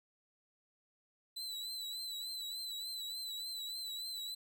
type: tone with vibrato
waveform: 40% pulse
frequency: 3993 Hz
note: B7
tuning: 18 cents sharp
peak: -39 dBFS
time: 1.36-4.35 s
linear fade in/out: 10 ms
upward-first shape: triangle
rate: 3.4 Hz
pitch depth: 65 cents each way
effects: none